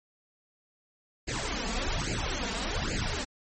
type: noise with flanger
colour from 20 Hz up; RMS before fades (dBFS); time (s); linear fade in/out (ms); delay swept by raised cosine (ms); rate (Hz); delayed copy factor
pink; -31; 1.27-3.25; 20; 0.42 to 4.52; 1.2; +0.95
effects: MP3 32 kbps